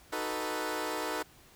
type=chord; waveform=15% pulse; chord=B dominant seventh; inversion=first; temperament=equal; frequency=311.1 / 370 / 440 / 493.9 Hz; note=D#4 / F#4 / A4 / B4; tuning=0 / 0 / 0 / 0 cents; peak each=-31 / -34 / -31 / -32 dBFS; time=0.12-1.23 s; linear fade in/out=10 ms; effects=pink hiss -58 dBFS RMS until 1.55 s